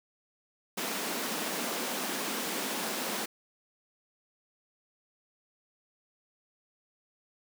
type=high-pass noise; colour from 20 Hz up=pink; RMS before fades=-34 dBFS; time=0.77-3.26 s; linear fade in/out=10 ms; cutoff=190 Hz; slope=48 dB/octave; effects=none